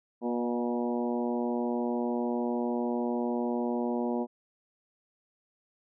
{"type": "harmonic tone with a mistuned harmonic", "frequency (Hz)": 120, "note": "B2", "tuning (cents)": -49, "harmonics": [2, 3, 4, 5, 6, 7, 8], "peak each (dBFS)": [-30, -34, -36, -38, -40, -41, -42], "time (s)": [0.21, 4.27], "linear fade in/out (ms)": 50, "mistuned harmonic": 5, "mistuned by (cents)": 19, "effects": []}